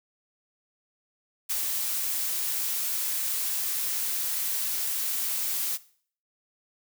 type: noise with ADSR envelope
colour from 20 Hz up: blue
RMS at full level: -27 dBFS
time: 1.49-5.78 s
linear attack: 19 ms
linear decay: 34 ms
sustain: -2 dB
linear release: 30 ms
effects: noise-tail reverb RT60 0.5 s tail -18 dB re dry